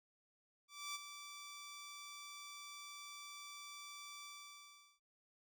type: tone with ADSR envelope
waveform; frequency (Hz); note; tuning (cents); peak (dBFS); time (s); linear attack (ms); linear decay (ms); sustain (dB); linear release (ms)
10% pulse; 1163; D6; -17; -33; 0.68-5; 270; 24; -9; 760
effects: none